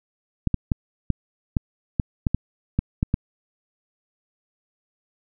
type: clicks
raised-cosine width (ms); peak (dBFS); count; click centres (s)
5; -7; 11; 0.473 / 0.543 / 0.718 / 1.103 / 1.568 / 1.998 / 2.268 / 2.346 / 2.79 / 3.029 / 3.141
effects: none